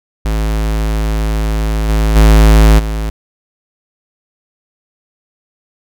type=tone with level steps; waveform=square; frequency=53.7 Hz; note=A1; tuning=41 cents flat; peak=-13 / -10 / -4 / -16 dBFS; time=0.25-3.1 s; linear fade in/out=5 ms; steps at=1.88 / 2.15 / 2.78 s; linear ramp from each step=20 ms; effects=none